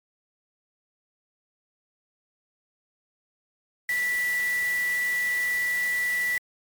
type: tone in noise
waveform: sine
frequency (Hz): 1963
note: B6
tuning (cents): -11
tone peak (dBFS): -23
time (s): 3.89-6.38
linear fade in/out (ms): 2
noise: white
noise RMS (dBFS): -38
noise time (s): 3.89-6.38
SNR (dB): +12
effects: MP3 96 kbps